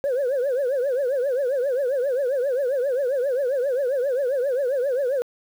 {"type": "tone with vibrato", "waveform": "sine", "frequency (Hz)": 527, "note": "C5", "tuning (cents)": 12, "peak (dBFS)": -18, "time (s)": [0.04, 5.22], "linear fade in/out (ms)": 0, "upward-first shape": "triangle", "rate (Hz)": 7.5, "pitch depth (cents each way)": 190, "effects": ["tanh soft clip ceiling -18 dBFS", "8-bit"]}